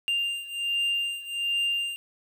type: beating tone pair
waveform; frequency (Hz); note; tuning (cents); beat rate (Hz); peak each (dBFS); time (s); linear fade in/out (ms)
triangle; 2794 / 2795.3; F7 / F7; 0 / +1; 1.3; -26 / -29; 0.08-1.96; 0
effects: 10-bit